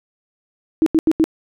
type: tone bursts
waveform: sine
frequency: 319.4 Hz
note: D#4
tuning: 45 cents sharp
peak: -10 dBFS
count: 4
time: 0.82-1.241 s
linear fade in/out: 0 ms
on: 43 ms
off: 83 ms
effects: none